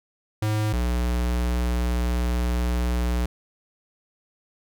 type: tone pair in turn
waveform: square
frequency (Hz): 107.2 / 60.39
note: A2 / B1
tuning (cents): -45 / -38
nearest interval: minor seventh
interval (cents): 993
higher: first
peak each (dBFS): -22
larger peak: neither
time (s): 0.42-0.73 / 0.73-3.26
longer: second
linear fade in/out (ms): 5
effects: none